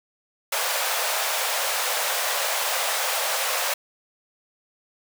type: high-pass noise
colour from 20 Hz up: pink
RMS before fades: -25 dBFS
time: 0.52-3.74 s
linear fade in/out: 5 ms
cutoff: 520 Hz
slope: 48 dB/octave
effects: none